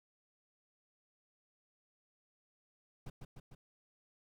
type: noise with echo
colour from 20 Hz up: brown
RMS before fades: -44 dBFS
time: 3.06-3.1 s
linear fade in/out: 5 ms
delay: 150 ms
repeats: 3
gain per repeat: -3 dB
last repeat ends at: 3.55 s
effects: none